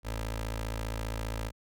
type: tone with notch filter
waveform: 15% pulse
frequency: 55 Hz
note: A1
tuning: in tune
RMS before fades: -35 dBFS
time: 0.03-1.52 s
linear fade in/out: 50 ms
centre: 170 Hz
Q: 0.88
effects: none